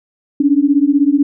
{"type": "beating tone pair", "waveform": "sine", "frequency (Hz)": [277.2, 293.2], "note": ["C#4", "D4"], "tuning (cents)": [0, -3], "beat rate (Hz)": 16, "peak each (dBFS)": -12, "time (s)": [0.4, 1.23], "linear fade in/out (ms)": 5, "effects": []}